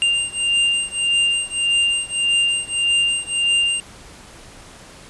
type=beating tone pair; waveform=square; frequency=2794 / 2795.7 Hz; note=F7 / F7; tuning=0 / +1 cents; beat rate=1.7 Hz; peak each=-20 / -21 dBFS; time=0.02-3.8 s; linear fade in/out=0 ms; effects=pink hiss -42 dBFS RMS until 5.09 s + resampled to 24000 Hz